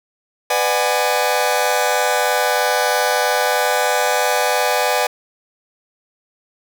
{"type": "chord", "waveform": "sawtooth", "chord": "G# half-diminished seventh", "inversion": "first", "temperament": "just", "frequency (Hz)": [498.4, 598, 747.5, 830.6], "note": ["B4", "D5", "F#5", "G#5"], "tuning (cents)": [16, 31, 17, 0], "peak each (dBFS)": -17, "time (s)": [0.5, 5.07], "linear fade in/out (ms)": 5, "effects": []}